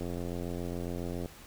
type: click train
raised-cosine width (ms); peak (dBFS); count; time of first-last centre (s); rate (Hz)
2; -24; 110; 0.01-1.259; 87.3
effects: pink hiss -52 dBFS RMS until 1.46 s